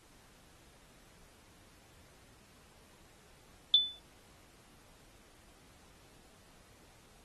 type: tone with exponential decay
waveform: sine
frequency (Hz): 3500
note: A7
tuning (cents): -10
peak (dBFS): -17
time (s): 3.74-3.99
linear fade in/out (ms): 1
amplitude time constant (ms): 54
effects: pink hiss -62 dBFS RMS until 7.24 s + AAC 32 kbps